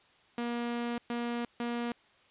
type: tone bursts at uneven times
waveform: sawtooth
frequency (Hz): 237.9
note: A#3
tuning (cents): +35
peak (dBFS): -28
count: 3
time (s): 0.38-0.98 / 1.1-1.45 / 1.6-1.92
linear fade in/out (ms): 2
effects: white hiss -63 dBFS RMS until 2.3 s + resampled to 8000 Hz